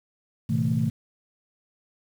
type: tone cluster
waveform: sine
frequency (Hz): 112.9 / 130.3 / 161.6 / 222.7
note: A2 / C3 / E3 / A3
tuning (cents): +45 / -7 / -34 / +21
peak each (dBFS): -27 / -26 / -26 / -26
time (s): 0.49-0.9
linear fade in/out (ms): 10
effects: tanh soft clip ceiling -12 dBFS + 8-bit